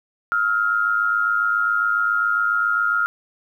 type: tone pair together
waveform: sine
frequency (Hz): 1299 / 1406.3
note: E6 / F6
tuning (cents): -26 / +12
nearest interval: minor second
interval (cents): 138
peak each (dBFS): -23 / -18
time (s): 0.32-3.06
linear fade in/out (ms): 0
effects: 9-bit